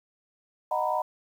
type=chord; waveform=sine; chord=B major seventh; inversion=first; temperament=just; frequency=617.4 / 740.8 / 926 / 987.8 Hz; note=D#5 / F#5 / A#5 / B5; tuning=-14 / +2 / -12 / 0 cents; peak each=-30 dBFS; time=0.71-1.02 s; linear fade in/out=5 ms; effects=9-bit